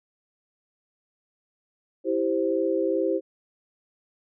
sine chord, C major, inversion first, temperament equal, 329.6 / 392 / 523.3 Hz, E4 / G4 / C5, 0 / 0 / 0 cents, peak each -26 dBFS, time 2.04-3.21 s, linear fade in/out 50 ms, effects none

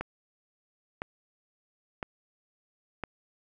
click train, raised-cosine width 0.5 ms, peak -18 dBFS, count 4, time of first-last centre 0.01-3.037 s, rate 0.991 Hz, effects 10-bit

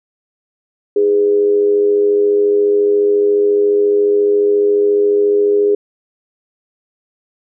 sine tone with amplitude modulation, 411.3 Hz, G#4, 17 cents flat, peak -7 dBFS, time 0.96-5.75 s, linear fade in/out 5 ms, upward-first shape sine, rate 94.3 Hz, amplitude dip 50%, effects none

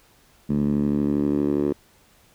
10% pulse tone with band-pass filter sweep, 72.4 Hz, D2, 24 cents flat, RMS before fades -22 dBFS, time 0.49-1.73 s, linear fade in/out 10 ms, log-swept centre 200 to 350 Hz, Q 2.7, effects pink hiss -57 dBFS RMS until 2.34 s

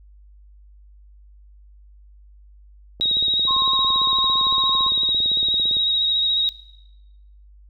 click train, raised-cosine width 2 ms, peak -24 dBFS, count 50, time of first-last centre 3-5.768 s, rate 17.7 Hz
sine tone with vibrato, 3793 Hz, A#7, 29 cents sharp, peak -17 dBFS, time 3.01-6.49 s, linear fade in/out 0 ms, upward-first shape triangle, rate 14 Hz, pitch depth 33 cents each way
sine tone, 1066 Hz, C6, 32 cents sharp, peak -21 dBFS, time 3.47-4.9 s, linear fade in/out 20 ms
effects noise-tail reverb RT60 1.0 s tail -19 dB re dry + added 50 Hz sine -45 dBFS peak until 7.69 s

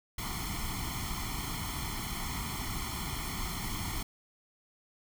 pink noise with comb filter, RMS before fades -36 dBFS, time 0.18-4.03 s, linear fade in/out 5 ms, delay 0.93 ms, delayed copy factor +1, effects none

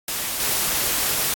white noise with level steps, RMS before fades -26 / -22 dBFS, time 0.08-1.34 s, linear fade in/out 2 ms, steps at 0.4 s, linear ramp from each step 2 ms, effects AAC 64 kbps

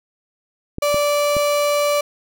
clicks, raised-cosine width 3 ms, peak -14 dBFS, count 3, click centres 0.784 / 0.944 / 1.367 s
35% pulse tone, 583 Hz, D5, 13 cents flat, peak -14 dBFS, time 0.82-2.01 s, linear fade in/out 5 ms
effects none

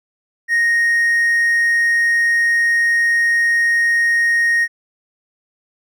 triangle tone with hard clipping, 1864.7 Hz, A#6, in tune, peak -13 dBFS, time 0.48-4.68 s, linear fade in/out 50 ms, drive 5 dB, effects none

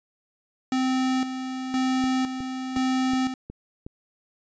square tone with tremolo, 259.3 Hz, C4, 15 cents flat, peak -22 dBFS, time 0.72-3.34 s, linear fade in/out 2 ms, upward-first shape square, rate 0.98 Hz, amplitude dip 60%
click train, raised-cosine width 3 ms, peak -24 dBFS, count 6, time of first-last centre 2.04-3.865 s, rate 2.74 Hz
effects resampled to 16000 Hz

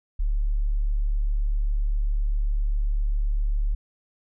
sine tone, 36.21 Hz, D1, 24 cents flat, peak -20 dBFS, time 0.19-3.75 s, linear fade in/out 10 ms, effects none

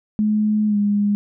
sine tone with pitch glide, 212.6 to 204.9 Hz, G#3 to G#3, +41 to -23 cents, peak -15 dBFS, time 0.19-1.15 s, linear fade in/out 0 ms, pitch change -64 cents, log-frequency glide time 0.67-0.77 s, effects none

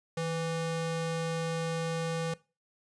square ring-modulated tone, 329.6 Hz, E4, in tune, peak -28 dBFS, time 0.17-2.34 s, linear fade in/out 5 ms, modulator 169 Hz, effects noise-tail reverb RT60 0.3 s tail -20 dB re dry + resampled to 22050 Hz

